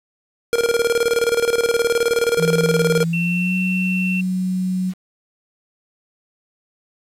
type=tone with tremolo; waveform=square; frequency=469.3 Hz; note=A#4; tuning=12 cents sharp; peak=-14 dBFS; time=0.53-3.04 s; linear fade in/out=0 ms; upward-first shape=square; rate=19 Hz; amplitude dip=70%
type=tone with pitch glide; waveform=sine; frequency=166.5 to 184.74 Hz; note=E3 to F#3; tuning=+18 to -2 cents; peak=-18 dBFS; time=2.37-4.94 s; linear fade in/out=50 ms; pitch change=+180 cents; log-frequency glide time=3.08-3.55 s
type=tone; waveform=sine; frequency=2700 Hz; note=E7; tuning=41 cents sharp; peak=-22 dBFS; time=3.13-4.21 s; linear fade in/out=5 ms
effects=resampled to 32000 Hz + 7-bit